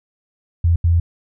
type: tone bursts at uneven times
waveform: sine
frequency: 84.8 Hz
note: E2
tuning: 50 cents sharp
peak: -11 dBFS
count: 2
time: 0.64-0.76 / 0.84-1 s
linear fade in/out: 5 ms
effects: none